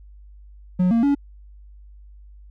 triangle tone with pitch steps, 181.5 / 230.9 / 283.1 Hz, F#3 / A#3 / C#4, -33 / -16 / +37 cents, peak -13 dBFS, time 0.79-1.15 s, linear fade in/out 10 ms, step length 120 ms, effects added 50 Hz sine -42 dBFS peak until 2.5 s

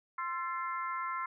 harmonic tone with a mistuned harmonic, 349.2 Hz, F4, in tune, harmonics 3 / 4 / 5 / 6, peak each -36 / -38 / -46 / -44 dBFS, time 0.18-1.26 s, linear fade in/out 5 ms, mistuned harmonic 4, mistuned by -64 cents, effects none

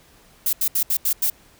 violet noise bursts at uneven times, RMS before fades -20 dBFS, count 6, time 0.46-0.53 / 0.61-0.68 / 0.75-0.83 / 0.9-0.97 / 1.05-1.13 / 1.22-1.3 s, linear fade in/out 5 ms, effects pink hiss -53 dBFS RMS until 1.59 s

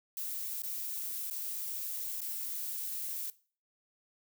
violet noise with dropouts, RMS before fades -38 dBFS, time 0.17-3.3 s, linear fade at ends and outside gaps 1 ms, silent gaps 0.62-0.635 / 1.3-1.31 / 2.206-2.216 s, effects noise-tail reverb RT60 0.4 s tail -19 dB re dry

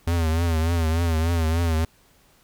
square tone with vibrato, 82.41 Hz, E2, in tune, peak -20 dBFS, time 0.07-1.85 s, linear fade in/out 5 ms, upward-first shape triangle, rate 3.4 Hz, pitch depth 88 cents each way, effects pink hiss -58 dBFS RMS until 2.43 s

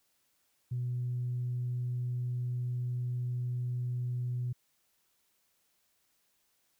sine tone, 123.3 Hz, B2, 2 cents flat, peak -30 dBFS, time 0.71-4.53 s, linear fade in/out 10 ms, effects tanh soft clip ceiling -27 dBFS + white hiss -74 dBFS RMS until 6.79 s

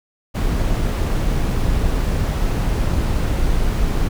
brown noise, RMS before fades -18 dBFS, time 0.34-4.09 s, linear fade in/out 20 ms, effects none

